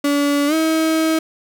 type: tone with pitch glide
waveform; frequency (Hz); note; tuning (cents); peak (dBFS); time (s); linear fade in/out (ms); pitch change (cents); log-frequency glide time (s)
35% pulse; 286.4 to 319.6; D4 to D#4; -43 to +47; -13; 0.04-1.19; 5; +190; 0.47-0.54
effects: none